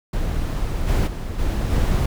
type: noise with level steps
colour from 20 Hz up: brown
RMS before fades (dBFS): -23 / -17 / -27 / -21 / -18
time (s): 0.13-2.06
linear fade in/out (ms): 5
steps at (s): 0.87 / 1.06 / 1.38 / 1.7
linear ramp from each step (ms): 20
effects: none